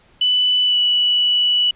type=tone with pitch glide; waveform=sine; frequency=2986 to 2952 Hz; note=F#7 to F#7; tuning=+15 to -5 cents; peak=-13 dBFS; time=0.21-1.71 s; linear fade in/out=5 ms; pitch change=-20 cents; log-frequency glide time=0.65-0.77 s; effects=pink hiss -53 dBFS RMS until 1.75 s + resampled to 8000 Hz